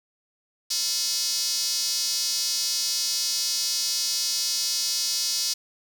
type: tone with high-pass filter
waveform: square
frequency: 196 Hz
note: G3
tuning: in tune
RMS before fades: -26 dBFS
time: 0.7-5.54 s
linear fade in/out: 10 ms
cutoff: 5000 Hz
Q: 3.8
effects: 7-bit